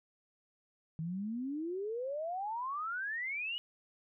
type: exponential sweep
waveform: sine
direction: up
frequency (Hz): 155.7 to 2967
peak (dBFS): -35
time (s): 0.99-3.58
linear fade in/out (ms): 0
effects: none